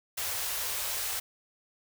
white band-stop noise, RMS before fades -33 dBFS, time 0.17-1.2 s, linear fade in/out 10 ms, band 110 to 440 Hz, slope 24 dB/octave, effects none

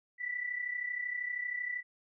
sine tone pair together, 1942.7 / 1975.5 Hz, B6 / B6, -29 / 0 cents, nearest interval unison, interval 29 cents, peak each -40 / -35 dBFS, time 0.18-1.83 s, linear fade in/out 50 ms, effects none

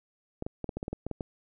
clicks, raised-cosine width 2 ms, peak -20 dBFS, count 11, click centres 0.424 / 0.465 / 0.643 / 0.692 / 0.77 / 0.829 / 0.881 / 0.93 / 1.066 / 1.113 / 1.208 s, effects none

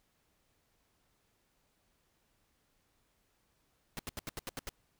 pink noise bursts, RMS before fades -40 dBFS, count 8, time 3.97-4.691 s, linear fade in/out 0 ms, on 21 ms, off 79 ms, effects pink hiss -75 dBFS RMS until 4.99 s

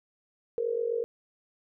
sine tone with amplitude modulation, 466.2 Hz, A#4, in tune, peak -23 dBFS, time 0.58-1.04 s, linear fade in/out 0 ms, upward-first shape sine, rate 47.8 Hz, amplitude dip 80%, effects none

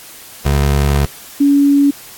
25% pulse / sine tone pair in turn, 70.7 / 282.8 Hz, C#2 / C#4, +35 / +35 cents, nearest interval 2 octaves, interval 2400 cents, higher second, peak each -7 dBFS, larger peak neither, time 0.45-1.06 / 1.4-1.91 s, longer first, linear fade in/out 10 ms, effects white hiss -36 dBFS RMS until 2.17 s + AAC 64 kbps

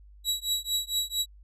sawtooth tone with tremolo, 3890 Hz, B7, 27 cents flat, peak -20 dBFS, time 0.24-1.26 s, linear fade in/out 50 ms, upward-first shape triangle, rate 4.4 Hz, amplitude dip 100%, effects added 50 Hz sine -49 dBFS peak until 1.43 s + resampled to 32000 Hz

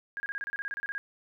sine tone bursts, 1631 Hz, G#6, 32 cents flat, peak -32 dBFS, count 14, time 0.17-0.98 s, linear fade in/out 0 ms, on 30 ms, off 30 ms, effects none

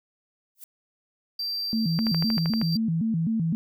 violet noise with exponential growth, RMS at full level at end -37 dBFS, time 0.55-0.64 s, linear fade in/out 2 ms, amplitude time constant 19 ms
triangle tone with tremolo, 4699 Hz, D8, in tune, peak -26 dBFS, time 1.39-2.77 s, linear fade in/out 5 ms, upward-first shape square, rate 1.5 Hz, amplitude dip 40%
sine tone with vibrato, 191.6 Hz, G3, 39 cents flat, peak -22 dBFS, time 1.73-3.55 s, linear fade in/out 0 ms, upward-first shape square, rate 3.9 Hz, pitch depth 270 cents each way
click train, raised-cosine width 0.5 ms, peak -18 dBFS, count 9, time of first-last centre 1.99-2.615 s, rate 12.8 Hz
effects none

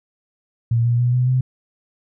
sine tone with pitch steps, 116.54 / 119.4 / 122.33 / 125.34 / 128.42 Hz, A#2 / A#2 / B2 / B2 / C3, 0 / +42 / -16 / +26 / -32 cents, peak -14 dBFS, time 0.71-1.41 s, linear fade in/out 5 ms, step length 140 ms, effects none

